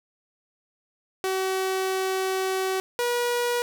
sawtooth tone pair in turn, 379 / 482.5 Hz, F#4 / B4, +42 / -40 cents, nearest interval major third, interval 418 cents, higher second, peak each -20 / -19 dBFS, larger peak second, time 1.24-2.8 / 2.99-3.62 s, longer first, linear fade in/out 0 ms, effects none

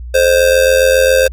square tone with amplitude modulation, 523.3 Hz, C5, in tune, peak -5 dBFS, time 0.14-1.28 s, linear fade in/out 10 ms, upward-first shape sine, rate 87.3 Hz, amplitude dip 70%, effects added 60 Hz sine -24 dBFS peak until 1.32 s + AAC 64 kbps

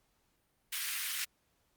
pink high-pass noise, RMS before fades -36 dBFS, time 0.72-1.25 s, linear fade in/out 10 ms, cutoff 1700 Hz, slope 24 dB/octave, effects pink hiss -75 dBFS RMS until 1.76 s + Opus 48 kbps

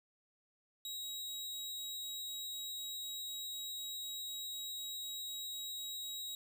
sawtooth tone, 3824 Hz, A#7, 43 cents sharp, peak -38 dBFS, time 0.85-6.35 s, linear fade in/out 2 ms, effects none

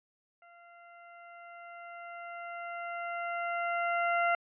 20% pulse tone with level ramp, 690 Hz, F5, 21 cents flat, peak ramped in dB -50 to -20 dBFS, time 0.42-4.35 s, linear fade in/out 2 ms, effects resampled to 8000 Hz

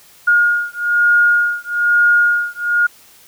sine beating tone pair, 1427 / 1428.1 Hz, F6 / F6, +37 / +38 cents, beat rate 1.1 Hz, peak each -14 dBFS, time 0.27-2.87 s, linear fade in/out 10 ms, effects white hiss -46 dBFS RMS until 3.27 s

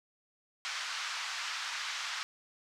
pink band-pass noise, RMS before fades -38 dBFS, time 0.65-2.23 s, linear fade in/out 0 ms, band 1100 to 6200 Hz, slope 24 dB/octave, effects none

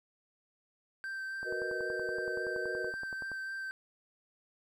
triangle tone with vibrato, 1561 Hz, G6, 8 cents flat, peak -35 dBFS, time 1.04-3.71 s, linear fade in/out 0 ms, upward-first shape sine, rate 3.7 Hz, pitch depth 11 cents each way
click train, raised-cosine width 1 ms, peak -32 dBFS, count 21, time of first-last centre 1.43-3.317 s, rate 10.6 Hz
sine chord, B major seventh, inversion second, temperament equal, 370 / 466.2 / 493.9 / 622.3 Hz, F#4 / A#4 / B4 / D#5, 0 / 0 / 0 / 0 cents, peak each -39 / -40 / -42 / -42 dBFS, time 1.44-2.93 s, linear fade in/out 50 ms
effects none

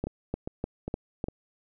two click trains, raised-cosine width 2 ms, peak -16 / -20 dBFS, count 5 / 4, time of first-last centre 0.04-1.241 / 0.07-1.285 s, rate 3.33 / 2.47 Hz, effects none

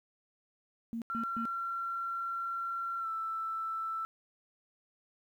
sine tone bursts, 229.9 Hz, A#3, 24 cents flat, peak -34 dBFS, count 3, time 0.93-1.454 s, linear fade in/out 0 ms, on 88 ms, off 130 ms
sine tone with pitch glide, 1364 to 1325.9 Hz, F6 to E6, -41 to +10 cents, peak -33 dBFS, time 1.1-4.05 s, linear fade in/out 0 ms, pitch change -49 cents, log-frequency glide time 2.99-3.08 s
effects tanh soft clip ceiling -24 dBFS + 11-bit

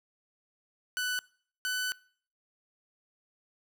sawtooth tone pair in turn, 1493 / 1500 Hz, F#6 / F#6, +15 / +23 cents, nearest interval unison, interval 8 cents, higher second, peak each -26 dBFS, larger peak neither, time 0.97-1.19 / 1.65-1.92 s, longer second, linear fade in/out 0 ms, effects noise-tail reverb RT60 0.5 s tail -23 dB re dry

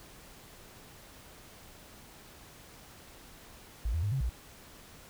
sine tone with pitch steps, 55.2 / 81.5 / 102.6 / 134.1 / 59.5 Hz, A1 / E2 / G#2 / C3 / A#1, +6 / -19 / -21 / +43 / +36 cents, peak -28 dBFS, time 3.85-4.295 s, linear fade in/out 5 ms, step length 89 ms, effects pink hiss -53 dBFS RMS until 5.09 s

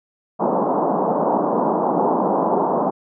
white band-pass noise, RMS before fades -19 dBFS, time 0.39-2.91 s, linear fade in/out 20 ms, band 170 to 1000 Hz, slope 48 dB/octave, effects none

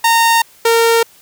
sawtooth tone pair in turn, 920 / 460 Hz, A#5 / A#4, -23 / -23 cents, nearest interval octave, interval 1200 cents, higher first, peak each -5 dBFS, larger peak neither, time 0.04-0.42 / 0.65-1.03 s, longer neither, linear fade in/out 5 ms, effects white hiss -46 dBFS RMS until 1.21 s

